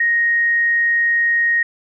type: tone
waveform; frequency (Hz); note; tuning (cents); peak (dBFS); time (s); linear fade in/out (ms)
sine; 1870; A#6; +5; -13; 0-1.63; 5
effects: none